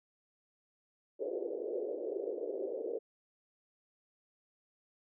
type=band-pass noise; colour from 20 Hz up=pink; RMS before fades=-38 dBFS; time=1.19-2.99 s; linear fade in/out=20 ms; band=370 to 530 Hz; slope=48 dB/octave; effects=none